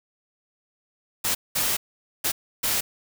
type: noise bursts at uneven times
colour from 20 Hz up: white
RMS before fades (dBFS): -24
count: 4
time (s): 1.24-1.35 / 1.55-1.77 / 2.24-2.32 / 2.63-2.81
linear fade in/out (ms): 10
effects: none